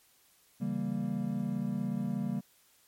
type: chord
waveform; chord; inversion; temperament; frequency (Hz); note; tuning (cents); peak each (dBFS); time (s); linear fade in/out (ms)
triangle; C# diminished seventh; none; equal with one note detuned; 140.04 / 164.81 / 196 / 233.1; C#3 / E3 / G3 / Bb3; +18 / 0 / 0 / 0; -36 / -38 / -32 / -33; 0.6-2.41; 20
effects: white hiss -65 dBFS RMS until 2.87 s + MP3 64 kbps